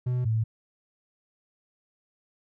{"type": "tone pair in turn", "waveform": ["triangle", "sine"], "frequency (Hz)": [124.7, 111.1], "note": ["B2", "A2"], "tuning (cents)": [17, 17], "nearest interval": "major second", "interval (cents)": 200, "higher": "first", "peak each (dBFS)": -22, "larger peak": "neither", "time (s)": [[0.06, 0.25], [0.25, 0.44]], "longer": "neither", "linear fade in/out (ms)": 10, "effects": []}